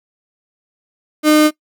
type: tone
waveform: 35% pulse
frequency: 304.8 Hz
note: D#4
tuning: 36 cents flat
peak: -6 dBFS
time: 1.23-1.51 s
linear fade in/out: 50 ms
effects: noise-tail reverb RT60 0.1 s tail -20 dB re dry